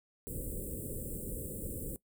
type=band-stop noise; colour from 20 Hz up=pink; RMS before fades=-40 dBFS; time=0.27-1.96 s; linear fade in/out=0 ms; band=560 to 7800 Hz; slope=96 dB/octave; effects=noise-tail reverb RT60 0.1 s tail -20 dB re dry